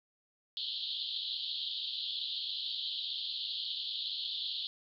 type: band-pass noise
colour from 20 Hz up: pink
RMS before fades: -38 dBFS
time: 0.57-4.67 s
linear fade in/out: 0 ms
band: 3100 to 4400 Hz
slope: 96 dB/octave
effects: none